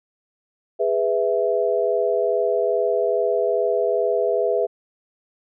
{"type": "chord", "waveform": "sine", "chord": "E major", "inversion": "first", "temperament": "just", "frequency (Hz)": [412, 494.4, 659.3], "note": ["G#4", "B4", "E5"], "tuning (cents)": [-14, 2, 0], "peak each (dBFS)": -22, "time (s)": [0.79, 4.67], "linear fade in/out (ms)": 20, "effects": []}